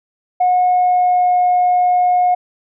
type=tone with pitch glide; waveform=sine; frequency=726 to 721 Hz; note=F#5 to F#5; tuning=-33 to -45 cents; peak=-9 dBFS; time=0.4-2.35 s; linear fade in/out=10 ms; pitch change=-12 cents; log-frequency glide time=0.66-1.34 s; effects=tanh soft clip ceiling -7 dBFS